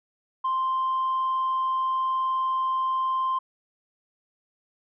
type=tone; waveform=sine; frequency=1046.5 Hz; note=C6; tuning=in tune; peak=-21 dBFS; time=0.44-3.39 s; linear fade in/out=10 ms; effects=tanh soft clip ceiling -20 dBFS